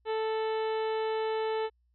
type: harmonic tone with a mistuned harmonic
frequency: 440 Hz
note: A4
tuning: in tune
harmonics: 1 / 2 / 3 / 4 / 5 / 6 / 7 / 8 / 9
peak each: -29 / -35 / -44 / -45 / -48 / -51 / -49 / -52 / -52 dBFS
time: 0.05-1.7 s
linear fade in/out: 50 ms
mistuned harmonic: 7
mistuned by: -29 cents
effects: added 60 Hz sine -67 dBFS peak until 1.94 s

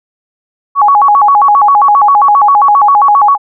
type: tone with vibrato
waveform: sine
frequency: 964 Hz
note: B5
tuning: 42 cents flat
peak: -3 dBFS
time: 0.75-3.38 s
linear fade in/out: 50 ms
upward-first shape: square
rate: 7.5 Hz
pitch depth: 260 cents each way
effects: none

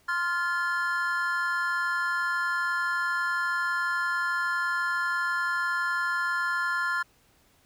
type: chord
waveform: triangle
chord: F major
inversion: second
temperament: equal with one note detuned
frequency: 1046.5 / 1396.9 / 1728.8 Hz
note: C6 / F6 / A6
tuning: 0 / 0 / -31 cents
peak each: -30 / -26 / -29 dBFS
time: 0.08-7.03 s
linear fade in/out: 10 ms
effects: pink hiss -63 dBFS RMS until 7.65 s

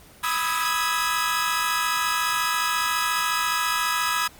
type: chord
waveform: sawtooth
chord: E major seventh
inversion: second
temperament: equal with one note detuned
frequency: 987.8 / 1244.5 / 1298.9 / 1661.2 Hz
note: B5 / D#6 / E6 / G#6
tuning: 0 / 0 / -26 / 0 cents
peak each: -24 dBFS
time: 0.23-4.28 s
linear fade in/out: 10 ms
effects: pink hiss -49 dBFS RMS until 4.39 s + Opus 24 kbps

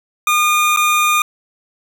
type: tone with dropouts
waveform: 25% pulse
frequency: 1216 Hz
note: D#6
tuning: 40 cents flat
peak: -8 dBFS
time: 0.27-1.22 s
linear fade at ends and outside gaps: 2 ms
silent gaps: 0.763-0.771 s
effects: none

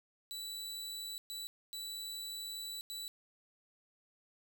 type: tone bursts at uneven times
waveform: sawtooth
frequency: 3951 Hz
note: B7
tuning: in tune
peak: -38 dBFS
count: 4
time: 0.31-1.18 / 1.3-1.47 / 1.73-2.81 / 2.9-3.08 s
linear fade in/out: 0 ms
effects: none

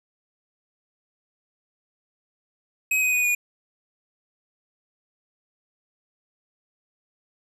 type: tone with pitch steps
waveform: square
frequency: 2535 / 2506 / 2477 / 2449 Hz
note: D#7 / D#7 / D#7 / D#7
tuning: +32 / +12 / -8 / -28 cents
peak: -20 dBFS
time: 2.91-3.35 s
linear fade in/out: 5 ms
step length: 110 ms
effects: resampled to 32000 Hz

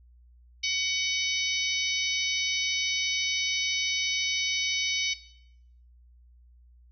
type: harmonic tone with a mistuned harmonic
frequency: 751 Hz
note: F#5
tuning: 26 cents sharp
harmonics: 3 / 4 / 5 / 6 / 7 / 8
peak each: -31 / -32 / -33 / -34 / -34 / -35 dBFS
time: 0.63-5.14 s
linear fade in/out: 10 ms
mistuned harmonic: 8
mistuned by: -28 cents
effects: noise-tail reverb RT60 0.8 s tail -18 dB re dry + added 60 Hz sine -53 dBFS peak until 6.91 s

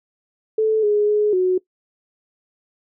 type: tone with pitch steps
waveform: sine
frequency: 437.2 / 416.6 / 420.1 / 368.1 Hz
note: A4 / G#4 / G#4 / F#4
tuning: -11 / +5 / +20 / -9 cents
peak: -14 dBFS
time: 0.58-1.58 s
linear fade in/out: 5 ms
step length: 250 ms
effects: noise-tail reverb RT60 0.1 s tail -20 dB re dry

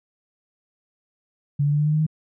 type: tone with pitch steps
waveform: sine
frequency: 143.3 / 145.38 / 147.5 / 149.64 / 151.82 / 154.03 / 156.27 Hz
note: D3 / D3 / D3 / D3 / D#3 / D#3 / D#3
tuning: -42 / -17 / +8 / +33 / -42 / -17 / +8 cents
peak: -17 dBFS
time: 1.59-2.066 s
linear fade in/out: 10 ms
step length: 68 ms
effects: none

